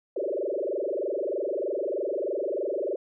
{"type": "tone with frequency modulation", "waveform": "sine", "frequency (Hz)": 477, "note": "A#4", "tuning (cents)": 40, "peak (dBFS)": -26, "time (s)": [0.16, 2.96], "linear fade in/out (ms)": 5, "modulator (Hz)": 23.2, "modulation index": 5.3, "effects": []}